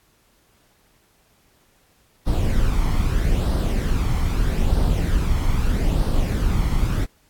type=noise with flanger; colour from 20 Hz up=brown; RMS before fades=-19 dBFS; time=2.26-7.06 s; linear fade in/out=20 ms; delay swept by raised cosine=0.21 to 0.95 ms; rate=0.79 Hz; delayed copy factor=+0.5; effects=pink hiss -60 dBFS RMS until 7.29 s + AAC 64 kbps